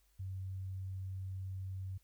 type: tone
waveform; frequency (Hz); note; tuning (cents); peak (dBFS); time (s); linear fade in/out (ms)
sine; 94.8; F#2; +43; -39; 0.19-1.98; 10
effects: added 50 Hz sine -70 dBFS peak until 2.03 s + white hiss -75 dBFS RMS until 2.03 s